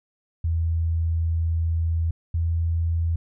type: tone pair in turn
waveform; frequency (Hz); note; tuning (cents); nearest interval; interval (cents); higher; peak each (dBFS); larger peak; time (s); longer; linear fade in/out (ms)
sine; 82.41 / 83.18; E2 / E2; 0 / +16; unison; 16; second; -20; neither; 0.44-2.11 / 2.34-3.16; first; 5
effects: none